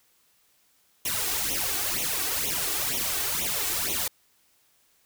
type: noise with flanger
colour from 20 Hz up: white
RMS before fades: -28 dBFS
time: 1.05-4.08 s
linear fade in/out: 5 ms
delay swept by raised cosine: 0.31 to 2.71 ms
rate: 2.1 Hz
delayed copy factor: +0.9
effects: white hiss -65 dBFS RMS until 5.05 s